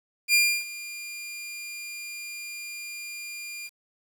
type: tone with ADSR envelope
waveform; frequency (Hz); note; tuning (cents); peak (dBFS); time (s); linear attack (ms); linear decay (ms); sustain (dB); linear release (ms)
sawtooth; 2400; D7; +37; -13; 0.28-3.7; 59; 300; -19; 42
effects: 8-bit